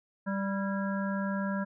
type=harmonic tone with a mistuned harmonic; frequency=196 Hz; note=G3; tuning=in tune; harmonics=1 / 3 / 5 / 7 / 8; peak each=-30 / -38 / -40 / -42 / -40 dBFS; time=0.26-1.65 s; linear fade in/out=20 ms; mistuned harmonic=8; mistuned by=+77 cents; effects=none